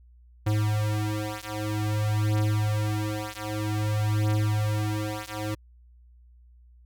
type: beating tone pair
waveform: square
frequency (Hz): 106 / 106.52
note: G#2 / G#2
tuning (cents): +36 / +44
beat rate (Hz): 0.52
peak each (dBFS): -28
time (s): 0.46-5.55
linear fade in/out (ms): 10
effects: added 60 Hz sine -51 dBFS peak until 6.85 s